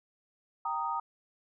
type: chord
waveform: sine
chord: Eb major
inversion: first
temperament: equal with one note detuned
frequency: 784 / 929.6 / 1244.5 Hz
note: G5 / Bb5 / Eb6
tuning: 0 / -5 / 0 cents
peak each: -38 / -33 / -34 dBFS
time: 0.65-1 s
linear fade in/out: 5 ms
effects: none